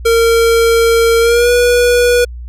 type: tone with pitch glide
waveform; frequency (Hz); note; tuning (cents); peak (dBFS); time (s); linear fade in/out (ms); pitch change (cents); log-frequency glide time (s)
square; 460 to 485.7; A#4 to B4; -23 to -29; -8; 0.05-2.25; 10; +94; 1.2-1.51
effects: added 60 Hz sine -24 dBFS peak until 2.48 s + resampled to 32000 Hz